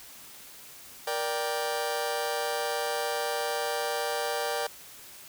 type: chord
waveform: sawtooth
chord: G minor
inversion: first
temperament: just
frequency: 470.4 / 588 / 784 Hz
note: Bb4 / D5 / G5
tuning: +16 / +2 / 0 cents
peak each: -29 dBFS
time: 1.07-4.67 s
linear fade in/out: 5 ms
effects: white hiss -48 dBFS RMS until 5.28 s